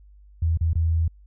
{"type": "tone with dropouts", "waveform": "sine", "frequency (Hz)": 81.9, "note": "E2", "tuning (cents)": -11, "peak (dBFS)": -18, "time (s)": [0.42, 1.08], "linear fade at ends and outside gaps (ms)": 5, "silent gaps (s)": [[0.574, 0.609], [0.733, 0.754]], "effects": ["added 50 Hz sine -47 dBFS peak until 1.26 s"]}